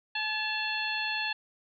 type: harmonic tone with a mistuned harmonic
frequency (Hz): 860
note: A5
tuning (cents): -40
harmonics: 1 / 2 / 3 / 4 / 5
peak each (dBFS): -37 / -34 / -33 / -38 / -38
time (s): 0.15-1.33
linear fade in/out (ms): 5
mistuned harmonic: 3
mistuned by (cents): +72
effects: none